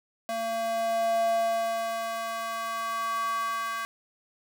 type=tone with high-pass filter sweep; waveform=square; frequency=227 Hz; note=A#3; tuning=46 cents flat; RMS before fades=-29 dBFS; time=0.29-3.85 s; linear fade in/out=0 ms; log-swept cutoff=530 to 1300 Hz; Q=5.5; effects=none